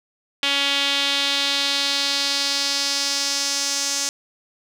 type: tone with band-pass filter sweep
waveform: sawtooth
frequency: 280.3 Hz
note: C#4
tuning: 19 cents sharp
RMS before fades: -22 dBFS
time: 0.43-4.09 s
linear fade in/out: 0 ms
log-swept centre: 3200 to 6200 Hz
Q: 2.7
effects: none